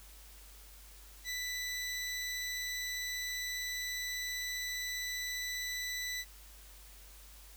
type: tone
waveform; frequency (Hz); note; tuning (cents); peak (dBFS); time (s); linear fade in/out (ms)
20% pulse; 1983; B6; +7; -31; 1.24-6.25; 50
effects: added 50 Hz sine -54 dBFS peak until 7.56 s + white hiss -57 dBFS RMS until 7.56 s